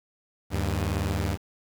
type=tone pair together; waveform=sawtooth; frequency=77.78 / 99.11 Hz; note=D#2 / G2; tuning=0 / +20 cents; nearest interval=major third; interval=420 cents; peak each=-24 dBFS; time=0.5-1.38 s; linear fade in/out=50 ms; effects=8-bit